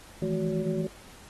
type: tone cluster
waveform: sine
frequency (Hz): 161.8 / 170.3 / 214.9 / 371.9 / 567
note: E3 / F3 / A3 / F#4 / C#5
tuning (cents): -32 / -43 / -41 / +9 / +39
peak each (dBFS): -31 / -35 / -32 / -30 / -36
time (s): 0.22-0.87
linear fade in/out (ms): 2
effects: pink hiss -51 dBFS RMS until 1.29 s + AAC 32 kbps